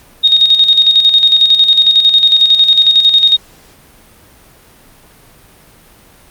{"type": "tone with tremolo", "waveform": "sine", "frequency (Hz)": 3722, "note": "A#7", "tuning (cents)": -3, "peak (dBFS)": -3, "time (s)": [0.23, 3.37], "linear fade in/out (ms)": 20, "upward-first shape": "square", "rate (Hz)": 11, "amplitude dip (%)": 55, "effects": ["pink hiss -43 dBFS RMS until 6.3 s", "Opus 48 kbps"]}